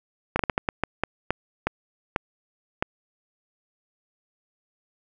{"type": "slowing click train", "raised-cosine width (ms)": 0.5, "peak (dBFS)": -7, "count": 12, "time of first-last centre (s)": [0.36, 2.825], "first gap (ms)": 33, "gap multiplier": 1.35, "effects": []}